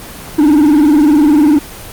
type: tone with vibrato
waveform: triangle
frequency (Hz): 297.8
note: D4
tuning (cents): +24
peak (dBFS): -3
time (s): 0.38-1.59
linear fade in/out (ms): 10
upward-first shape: triangle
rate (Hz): 20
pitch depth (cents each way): 150
effects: pink hiss -29 dBFS RMS until 1.92 s + Opus 24 kbps